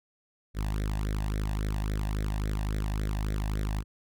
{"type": "tone with flanger", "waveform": "sawtooth", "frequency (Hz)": 51.91, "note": "G#1", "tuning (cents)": 0, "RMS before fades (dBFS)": -30, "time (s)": [0.54, 3.84], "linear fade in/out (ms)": 50, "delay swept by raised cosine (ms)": [0.51, 1.15], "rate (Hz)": 3.6, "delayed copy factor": 0.85, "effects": []}